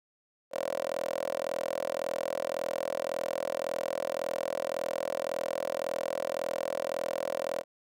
10% pulse tone with high-pass filter, 41.83 Hz, E1, 26 cents sharp, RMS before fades -33 dBFS, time 0.51-7.64 s, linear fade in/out 50 ms, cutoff 540 Hz, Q 6.7, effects none

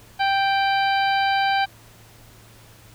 harmonic tone with a mistuned harmonic, 785 Hz, G5, 2 cents sharp, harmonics 1 / 2 / 3 / 4 / 5 / 6, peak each -19 / -25 / -29 / -31 / -33 / -35 dBFS, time 0.19-1.66 s, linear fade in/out 20 ms, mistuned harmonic 4, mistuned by -35 cents, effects added 112 Hz sine -50 dBFS peak until 2.94 s + pink hiss -50 dBFS RMS until 2.94 s

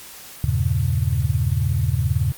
sine chord, E diminished seventh, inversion none, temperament equal with one note detuned, 80.66 / 98 / 116.54 / 138.59 Hz, E2 / G2 / Bb2 / Db3, -37 / 0 / 0 / 0 cents, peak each -23 dBFS, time 0.44-2.32 s, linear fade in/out 0 ms, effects white hiss -40 dBFS RMS until 2.37 s + Opus 48 kbps

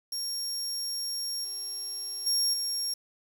30% pulse tone with level steps, 5560 Hz, F8, 9 cents flat, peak -27 / -30 / -20 / -25 dBFS, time 0.12-2.94 s, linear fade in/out 5 ms, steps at 1.44 / 2.26 / 2.53 s, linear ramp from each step 10 ms, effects 8-bit

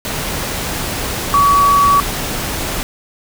sine tone in noise, 1135 Hz, C#6, 41 cents sharp, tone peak -8 dBFS, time 1.34-2 s, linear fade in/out 0 ms, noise pink, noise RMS -21 dBFS, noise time 0.05-2.83 s, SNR +10 dB, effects none

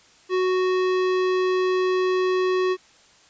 sine tone with hard clipping, 370 Hz, F#4, in tune, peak -21 dBFS, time 0.29-2.77 s, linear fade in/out 50 ms, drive 17 dB, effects white hiss -54 dBFS RMS until 3.29 s + resampled to 16000 Hz

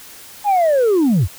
sine linear sweep, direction down, 847 to 69.3 Hz, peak -9 dBFS, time 0.44-1.28 s, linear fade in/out 50 ms, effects tanh soft clip ceiling -10 dBFS + white hiss -39 dBFS RMS until 1.38 s

